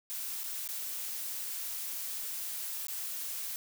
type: noise with dropouts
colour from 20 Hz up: blue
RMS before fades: -38 dBFS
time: 0.1-3.56 s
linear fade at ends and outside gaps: 0 ms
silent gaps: 0.434-0.44 / 0.676-0.689 / 2.869-2.883 s
effects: none